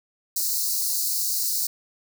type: high-pass noise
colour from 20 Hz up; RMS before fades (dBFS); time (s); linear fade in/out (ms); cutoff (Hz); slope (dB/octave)
white; -25; 0.36-1.67; 5; 4100; 96
effects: none